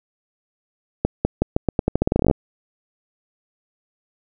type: accelerating click train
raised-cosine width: 2 ms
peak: -3 dBFS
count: 19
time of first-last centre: 1.05-2.312 s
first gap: 200 ms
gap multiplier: 0.85
effects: none